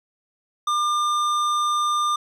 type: tone with hard clipping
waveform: triangle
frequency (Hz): 1200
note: D6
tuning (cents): +37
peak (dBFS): -21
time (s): 0.67-2.16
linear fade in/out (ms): 5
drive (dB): 16
effects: none